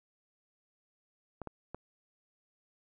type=clicks; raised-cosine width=1 ms; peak=-26 dBFS; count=3; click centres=1.417 / 1.473 / 1.746 s; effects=none